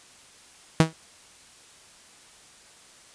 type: tone with exponential decay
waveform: sawtooth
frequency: 160.8 Hz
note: E3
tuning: 43 cents flat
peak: -7 dBFS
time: 0.8-0.93 s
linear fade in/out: 0 ms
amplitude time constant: 27 ms
effects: white hiss -52 dBFS RMS until 3.14 s + resampled to 22050 Hz